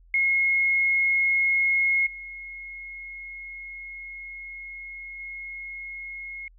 sine tone with level steps, 2162 Hz, C#7, 44 cents flat, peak -19 / -36 / -34 dBFS, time 0.14-6.48 s, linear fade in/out 2 ms, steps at 2.06 / 5.19 s, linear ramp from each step 10 ms, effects added 42 Hz sine -51 dBFS peak until 6.58 s

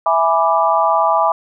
sine chord, E dominant seventh, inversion none, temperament equal, 659.3 / 830.6 / 987.8 / 1174.7 Hz, E5 / G#5 / B5 / D6, 0 / 0 / 0 / 0 cents, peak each -17 dBFS, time 0.06-1.32 s, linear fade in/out 2 ms, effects none

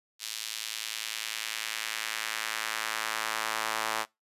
sawtooth tone with high-pass filter sweep, 110 Hz, A2, in tune, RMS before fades -34 dBFS, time 0.19-4.06 s, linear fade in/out 50 ms, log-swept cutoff 3900 to 930 Hz, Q 1.1, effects noise-tail reverb RT60 0.2 s tail -23 dB re dry + resampled to 32000 Hz

